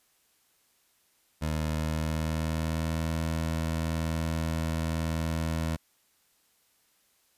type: tone with pitch glide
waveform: 20% pulse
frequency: 77.78 to 80.94 Hz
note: D#2 to E2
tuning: 0 to -31 cents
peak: -23 dBFS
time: 1.41-5.77 s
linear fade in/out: 20 ms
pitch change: +69 cents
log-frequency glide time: 1.64-3.02 s
effects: white hiss -68 dBFS RMS until 7.37 s + resampled to 32000 Hz